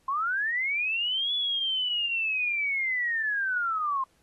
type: linear two-way sweep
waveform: sine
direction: up then down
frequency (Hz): 1041 to 3440 to 1041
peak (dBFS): -25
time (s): 0.08-4.04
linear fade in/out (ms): 5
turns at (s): 1.34
effects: pink hiss -67 dBFS RMS until 4.22 s + AAC 32 kbps